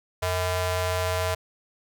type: ring-modulated tone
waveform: sawtooth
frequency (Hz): 364.7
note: F#4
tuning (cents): -25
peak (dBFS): -17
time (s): 0.22-1.35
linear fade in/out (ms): 10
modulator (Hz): 277
effects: none